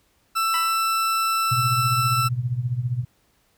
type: tone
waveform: 40% pulse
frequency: 1330 Hz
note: E6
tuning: 15 cents sharp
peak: -19 dBFS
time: 0.35-2.29 s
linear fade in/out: 20 ms
type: tone with exponential decay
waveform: 15% pulse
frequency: 987.8 Hz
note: B5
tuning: in tune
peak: -19 dBFS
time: 0.54-0.92 s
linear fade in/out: 1 ms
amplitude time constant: 82 ms
type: tone with tremolo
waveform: sine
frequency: 122.7 Hz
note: B2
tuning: 11 cents flat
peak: -18 dBFS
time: 1.51-3.05 s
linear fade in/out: 10 ms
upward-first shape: triangle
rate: 15 Hz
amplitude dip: 85%
effects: pink hiss -64 dBFS RMS until 3.57 s